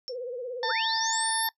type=tone with exponential decay; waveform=sine; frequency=5430 Hz; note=F8; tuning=50 cents flat; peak=-30 dBFS; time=0.08-0.16 s; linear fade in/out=0 ms; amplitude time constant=17 ms
type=tone with vibrato; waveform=sine; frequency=493.9 Hz; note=B4; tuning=in tune; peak=-32 dBFS; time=0.09-0.72 s; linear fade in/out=10 ms; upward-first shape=sine; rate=17 Hz; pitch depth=89 cents each way
type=harmonic tone; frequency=897 Hz; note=A5; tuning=33 cents sharp; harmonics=1 / 2 / 4 / 5 / 6; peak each=-29 / -32 / -35 / -36 / -37 dBFS; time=0.63-1.49 s; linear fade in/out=2 ms
type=linear sweep; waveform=sine; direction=up; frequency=1174.7 to 11840 Hz; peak=-29 dBFS; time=0.69-1.48 s; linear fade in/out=10 ms
effects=noise-tail reverb RT60 0.1 s tail -22 dB re dry